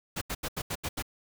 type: noise bursts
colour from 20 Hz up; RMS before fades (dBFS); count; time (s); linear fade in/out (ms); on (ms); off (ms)
pink; -33; 7; 0.16-1.025; 10; 55; 80
effects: none